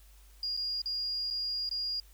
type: tone with dropouts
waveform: sine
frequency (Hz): 4842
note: D#8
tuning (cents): -48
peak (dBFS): -31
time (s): 0.43-2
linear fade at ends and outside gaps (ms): 2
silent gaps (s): 0.567-0.573 / 0.818-0.858 / 1.303-1.308 / 1.692-1.712
effects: added 50 Hz sine -54 dBFS peak until 2.13 s + white hiss -63 dBFS RMS until 2.13 s